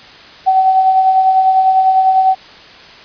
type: tone with tremolo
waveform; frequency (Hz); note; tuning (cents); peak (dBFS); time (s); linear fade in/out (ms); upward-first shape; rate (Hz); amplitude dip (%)
sine; 759; F#5; +44; -5; 0.46-2.35; 20; triangle; 10; 50
effects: white hiss -37 dBFS RMS until 3.04 s + resampled to 11025 Hz